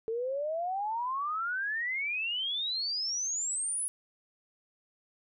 sine exponential sweep, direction up, 440 to 10548 Hz, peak -30 dBFS, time 0.08-3.88 s, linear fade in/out 0 ms, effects none

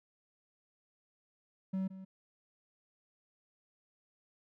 triangle tone with echo, 190 Hz, F#3, 46 cents sharp, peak -30 dBFS, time 1.73-1.88 s, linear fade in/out 10 ms, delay 170 ms, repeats 1, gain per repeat -13 dB, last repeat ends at 2.05 s, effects none

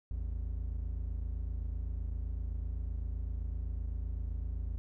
triangle tone pair together, 54.49 / 82.3 Hz, A1 / E2, -16 / -2 cents, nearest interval perfect fifth, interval 714 cents, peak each -33 / -38 dBFS, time 0.11-4.78 s, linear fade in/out 0 ms, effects none

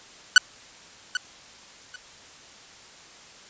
sawtooth tone with echo, 1487 Hz, F#6, 8 cents sharp, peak -5 dBFS, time 0.36-0.38 s, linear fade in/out 2 ms, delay 790 ms, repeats 2, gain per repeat -14 dB, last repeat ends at 1.96 s, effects white hiss -48 dBFS RMS until 3.49 s + resampled to 16000 Hz

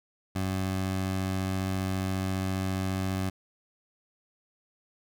20% pulse tone, 94.7 Hz, F#2, 41 cents sharp, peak -23 dBFS, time 0.35-3.3 s, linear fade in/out 10 ms, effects none

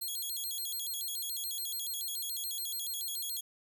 5% pulse tone with vibrato, 3744 Hz, A#7, 7 cents sharp, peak -28 dBFS, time 0.01-3.41 s, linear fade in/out 10 ms, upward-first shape square, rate 7 Hz, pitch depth 200 cents each way, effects none

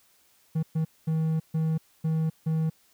triangle tone bursts at uneven times, 159.5 Hz, D#3, 43 cents sharp, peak -21 dBFS, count 6, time 0.55-0.63 / 0.75-0.85 / 1.07-1.4 / 1.54-1.78 / 2.04-2.3 / 2.46-2.7 s, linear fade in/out 10 ms, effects white hiss -63 dBFS RMS until 2.93 s

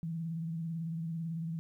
sine tone with vibrato, 164.3 Hz, E3, 5 cents flat, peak -34 dBFS, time 0.03-1.59 s, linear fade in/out 0 ms, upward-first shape sine, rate 18 Hz, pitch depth 52 cents each way, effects 12-bit

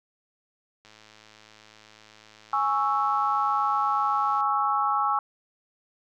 click train, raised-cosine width 0.2 ms, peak -33 dBFS, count 385, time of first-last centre 0.85-4.406 s, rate 108 Hz
sine chord, C# minor, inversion second, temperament equal, 830.6 / 1108.7 / 1318.5 Hz, G#5 / C#6 / E6, 0 / 0 / 0 cents, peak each -26 dBFS, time 2.53-5.19 s, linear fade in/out 2 ms
effects none

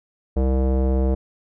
square tone with low-pass filter, 65.41 Hz, C2, in tune, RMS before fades -19 dBFS, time 0.36-1.15 s, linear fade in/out 10 ms, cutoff 540 Hz, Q 2.1, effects none

